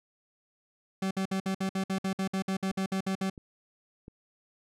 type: tone bursts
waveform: 40% pulse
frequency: 191.4 Hz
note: G3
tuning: 41 cents flat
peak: -27 dBFS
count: 16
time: 1.02-3.299 s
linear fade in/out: 5 ms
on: 89 ms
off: 57 ms
type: clicks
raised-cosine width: 3 ms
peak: -32 dBFS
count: 3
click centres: 2.715 / 3.378 / 4.081 s
effects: low-pass 10000 Hz 12 dB/octave